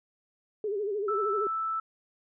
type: tone with vibrato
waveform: sine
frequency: 410.2 Hz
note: G#4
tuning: 21 cents flat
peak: -28 dBFS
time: 0.64-1.47 s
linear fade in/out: 2 ms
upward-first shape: sine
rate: 13 Hz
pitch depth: 97 cents each way
type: tone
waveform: sine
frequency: 1318.5 Hz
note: E6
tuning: in tune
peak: -28 dBFS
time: 1.08-1.8 s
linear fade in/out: 5 ms
effects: none

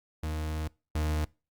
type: tone pair in turn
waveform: 40% pulse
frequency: 77.78 / 76.84 Hz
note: D#2 / D#2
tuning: 0 / -21 cents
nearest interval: unison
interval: 21 cents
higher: first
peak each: -30 / -26 dBFS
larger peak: second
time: 0.23-0.68 / 0.95-1.25 s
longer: first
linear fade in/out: 5 ms
effects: noise-tail reverb RT60 0.3 s tail -24 dB re dry + Opus 48 kbps

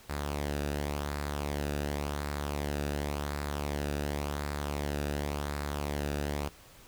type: tone with flanger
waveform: sawtooth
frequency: 72.6 Hz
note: D2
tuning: 19 cents flat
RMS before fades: -34 dBFS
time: 0.09-6.49 s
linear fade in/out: 10 ms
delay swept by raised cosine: 0.32 to 0.95 ms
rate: 0.91 Hz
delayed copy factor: -0.5
effects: pink hiss -55 dBFS RMS until 6.87 s

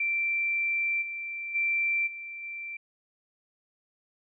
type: tone with level steps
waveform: sine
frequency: 2349 Hz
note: D7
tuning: in tune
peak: -25 / -33 / -24 / -37 / -35 dBFS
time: 0-2.77 s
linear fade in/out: 5 ms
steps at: 1.01 / 1.54 / 2.06 / 2.42 s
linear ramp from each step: 20 ms
effects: none

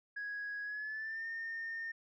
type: tone with pitch glide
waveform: sine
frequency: 1661.2 to 1822 Hz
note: G#6 to A#6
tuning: 0 to -40 cents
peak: -37 dBFS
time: 0.16-1.92 s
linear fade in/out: 10 ms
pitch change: +160 cents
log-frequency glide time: 0.63-1.27 s
effects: tanh soft clip ceiling -35 dBFS

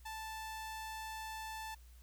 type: tone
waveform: sawtooth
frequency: 880 Hz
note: A5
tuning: in tune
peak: -39 dBFS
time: 0.05-1.75 s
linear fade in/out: 10 ms
effects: added 60 Hz sine -55 dBFS peak until 2.02 s + white hiss -68 dBFS RMS until 2.02 s

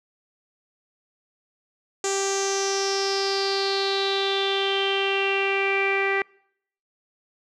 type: tone with low-pass filter sweep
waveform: sawtooth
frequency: 392 Hz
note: G4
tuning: in tune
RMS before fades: -24 dBFS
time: 2.04-6.22 s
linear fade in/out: 2 ms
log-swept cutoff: 7100 to 2100 Hz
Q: 6.8
effects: noise-tail reverb RT60 0.7 s tail -26 dB re dry

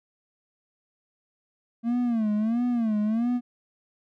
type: tone with vibrato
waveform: triangle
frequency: 226.9 Hz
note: A#3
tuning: 47 cents flat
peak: -20 dBFS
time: 1.83-3.41 s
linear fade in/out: 50 ms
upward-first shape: sine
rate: 1.5 Hz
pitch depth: 140 cents each way
effects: none

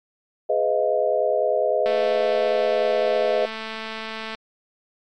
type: chord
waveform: sine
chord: F half-diminished seventh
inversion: first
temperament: just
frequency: 419.1 / 502.9 / 628.6 / 698.5 Hz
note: Ab4 / Cb5 / Eb5 / F5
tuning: +16 / +31 / +18 / 0 cents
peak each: -25 / -23 / -21 / -27 dBFS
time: 0.49-3.46 s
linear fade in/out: 10 ms
type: click train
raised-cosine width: 0.3 ms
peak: -16 dBFS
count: 551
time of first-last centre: 1.86-4.349 s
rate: 221 Hz
effects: MP3 64 kbps

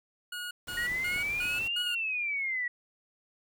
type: tone bursts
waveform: 25% pulse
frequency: 1447 Hz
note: F#6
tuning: 39 cents flat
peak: -32 dBFS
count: 5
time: 0.32-1.95 s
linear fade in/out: 5 ms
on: 190 ms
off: 170 ms
type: noise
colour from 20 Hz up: pink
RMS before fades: -45 dBFS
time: 0.67-1.68 s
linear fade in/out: 5 ms
type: exponential two-way sweep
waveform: sine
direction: up then down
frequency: 1864.7 to 2927 to 1920 Hz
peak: -29 dBFS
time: 0.77-2.68 s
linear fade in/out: 5 ms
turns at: 1.82 s
type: clicks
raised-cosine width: 3 ms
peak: -32 dBFS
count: 3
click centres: 0.917 / 1.161 / 1.456 s
effects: none

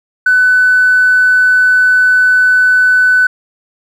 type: tone with tanh clipping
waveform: triangle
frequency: 1500 Hz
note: F#6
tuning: 23 cents sharp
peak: -5 dBFS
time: 0.26-3.27 s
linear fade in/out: 5 ms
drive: 1 dB
effects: none

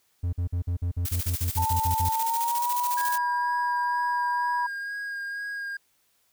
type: tone bursts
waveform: triangle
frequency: 87.6 Hz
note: F2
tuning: 6 cents sharp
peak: -22 dBFS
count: 13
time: 0.23-2.093 s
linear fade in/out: 10 ms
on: 99 ms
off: 48 ms
type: noise with tremolo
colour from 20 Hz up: blue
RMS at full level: -31 dBFS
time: 1.05-3.18 s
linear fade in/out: 5 ms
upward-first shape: square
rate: 14 Hz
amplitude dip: 60%
type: tone with pitch glide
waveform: sine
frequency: 888 to 974 Hz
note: A5 to B5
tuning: +16 to -24 cents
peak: -24 dBFS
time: 1.57-4.67 s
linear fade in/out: 10 ms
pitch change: +160 cents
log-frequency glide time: 2.09-2.74 s
type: tone with vibrato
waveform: triangle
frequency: 1630 Hz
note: G#6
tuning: 33 cents flat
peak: -29 dBFS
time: 2.97-5.77 s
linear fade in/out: 5 ms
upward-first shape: sine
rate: 2.1 Hz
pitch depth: 16 cents each way
effects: white hiss -68 dBFS RMS until 6.32 s

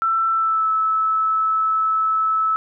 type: tone with pitch glide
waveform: sine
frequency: 1335 to 1304.5 Hz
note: E6 to E6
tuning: +22 to -18 cents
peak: -16 dBFS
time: 0.02-2.56 s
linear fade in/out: 0 ms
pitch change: -40 cents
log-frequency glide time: 0.31-0.69 s
effects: none

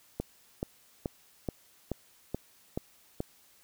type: click train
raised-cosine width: 2 ms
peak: -18 dBFS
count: 8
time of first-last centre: 0.2-3.204 s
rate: 2.33 Hz
effects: white hiss -62 dBFS RMS until 3.63 s

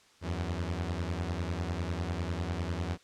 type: beating tone pair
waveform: sawtooth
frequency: 82.41 / 92.41 Hz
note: E2 / F#2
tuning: 0 / -2 cents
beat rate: 10 Hz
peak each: -30 / -31 dBFS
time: 0.21-2.98 s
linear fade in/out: 50 ms
effects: white hiss -61 dBFS RMS until 3.03 s + low-pass 6000 Hz 12 dB/octave

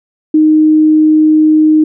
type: tone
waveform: sine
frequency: 309.7 Hz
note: D#4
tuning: 8 cents flat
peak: -4 dBFS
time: 0.34-1.84 s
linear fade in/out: 5 ms
effects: none

